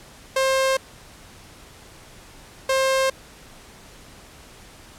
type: tone pair in turn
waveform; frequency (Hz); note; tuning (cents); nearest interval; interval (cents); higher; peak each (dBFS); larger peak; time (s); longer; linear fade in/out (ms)
sawtooth; 531 / 531; C5 / C5; +25 / +25; unison; 0; neither; -14; neither; 0.36-0.77 / 2.69-3.1; neither; 5
effects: pink hiss -46 dBFS RMS until 4.98 s + low-pass 11000 Hz 12 dB/octave